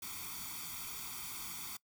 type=noise with comb filter; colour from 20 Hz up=white; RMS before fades=-44 dBFS; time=0.02-1.77 s; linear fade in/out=5 ms; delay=0.87 ms; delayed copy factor=+1; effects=noise-tail reverb RT60 0.1 s tail -22 dB re dry